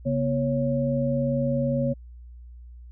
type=tone cluster; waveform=sine; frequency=137.6 / 240 / 553 Hz; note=C#3 / B3 / C#5; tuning=-12 / -49 / -4 cents; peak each=-26 dBFS; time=0.05-1.94 s; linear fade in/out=20 ms; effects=added 60 Hz sine -41 dBFS peak until 2.91 s